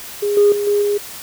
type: tone with level steps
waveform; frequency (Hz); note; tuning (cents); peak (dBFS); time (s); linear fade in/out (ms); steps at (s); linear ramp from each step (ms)
sine; 410; G#4; -22; -15 / -7 / -17 / -12 / -14; 0.22-0.98; 10; 0.37 / 0.52 / 0.67 / 0.82; 2
effects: tanh soft clip ceiling -4 dBFS + white hiss -33 dBFS RMS until 1.22 s